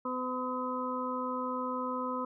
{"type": "harmonic tone", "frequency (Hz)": 253.7, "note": "B3", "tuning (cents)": 47, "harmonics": [1, 2, 4, 5], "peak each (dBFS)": [-37, -38, -36, -38], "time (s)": [0.05, 2.25], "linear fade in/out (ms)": 5, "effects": []}